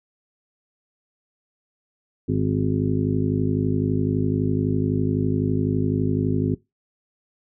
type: harmonic tone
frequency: 51.91 Hz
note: G#1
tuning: in tune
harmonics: 1 / 2 / 3 / 4 / 5 / 7 / 8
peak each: -35 / -25 / -25 / -31 / -24 / -28 / -32 dBFS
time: 2.28-6.55 s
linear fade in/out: 10 ms
effects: noise-tail reverb RT60 0.2 s tail -21 dB re dry